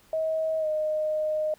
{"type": "tone with pitch glide", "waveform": "sine", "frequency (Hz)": [637, 616.7], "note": ["D#5", "D#5"], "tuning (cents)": [41, -16], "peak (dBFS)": -24, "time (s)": [0.13, 1.54], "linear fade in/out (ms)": 2, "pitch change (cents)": -57, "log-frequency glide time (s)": [0.59, 0.67], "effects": ["pink hiss -59 dBFS RMS until 1.58 s"]}